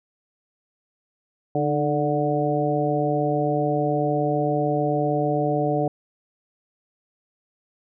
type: harmonic tone with a mistuned harmonic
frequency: 146.83 Hz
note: D3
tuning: in tune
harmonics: 1 / 2 / 3 / 4 / 5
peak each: -26 / -26 / -26 / -26 / -26 dBFS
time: 1.55-5.88 s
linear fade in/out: 2 ms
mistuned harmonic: 2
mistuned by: +52 cents
effects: none